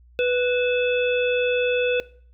harmonic tone with a mistuned harmonic, 493.9 Hz, B4, in tune, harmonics 1 / 3 / 5 / 7, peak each -19 / -31 / -26 / -34 dBFS, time 0.19-2 s, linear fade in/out 0 ms, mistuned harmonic 5, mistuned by +89 cents, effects noise-tail reverb RT60 0.5 s tail -20 dB re dry + added 60 Hz sine -49 dBFS peak until 2.33 s

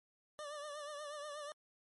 25% pulse tone with vibrato, 590 Hz, D5, 8 cents sharp, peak -40 dBFS, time 0.39-1.52 s, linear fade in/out 0 ms, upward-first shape triangle, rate 8.3 Hz, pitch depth 70 cents each way, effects MP3 48 kbps

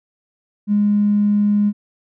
triangle tone with tanh clipping, 206.4 Hz, G#3, 10 cents flat, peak -12 dBFS, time 0.67-1.73 s, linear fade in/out 50 ms, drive 2 dB, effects none

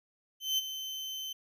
35% pulse tone with ADSR envelope, 3076 Hz, G7, 33 cents flat, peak -24 dBFS, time 0.4-1.33 s, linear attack 180 ms, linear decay 24 ms, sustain -11 dB, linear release 7 ms, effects none

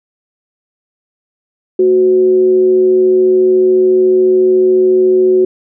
sine tone with frequency modulation, 370 Hz, F#4, in tune, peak -6 dBFS, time 1.79-5.45 s, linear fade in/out 5 ms, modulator 146 Hz, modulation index 0.28, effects none

